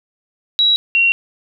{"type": "tone pair in turn", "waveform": "sine", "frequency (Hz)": [3881, 2744], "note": ["B7", "F7"], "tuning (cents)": [-31, -31], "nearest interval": "tritone", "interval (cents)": 600, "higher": "first", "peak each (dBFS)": -10, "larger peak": "neither", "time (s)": [[0.59, 0.76], [0.95, 1.12]], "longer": "neither", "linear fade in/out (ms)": 0, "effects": []}